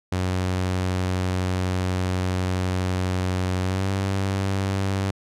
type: tone with pitch glide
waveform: sawtooth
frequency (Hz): 92.1 to 97.01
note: F#2 to G2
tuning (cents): -7 to -18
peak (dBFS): -18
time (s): 0.12-5.11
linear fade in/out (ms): 5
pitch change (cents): +89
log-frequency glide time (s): 3.61-3.89
effects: low-pass 9000 Hz 12 dB/octave